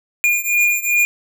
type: beating tone pair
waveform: square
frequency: 2422 / 2424.6 Hz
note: D#7 / D#7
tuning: -47 / -45 cents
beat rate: 2.6 Hz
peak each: -17 / -19 dBFS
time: 0.24-1.05 s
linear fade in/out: 0 ms
effects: none